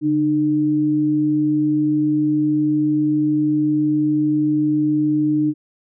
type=tone pair together; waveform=sine; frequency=143.1 / 303.2 Hz; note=D3 / D#4; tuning=-45 / -45 cents; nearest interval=octave + minor second; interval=1300 cents; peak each=-25 / -15 dBFS; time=0.01-5.54 s; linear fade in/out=50 ms; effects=none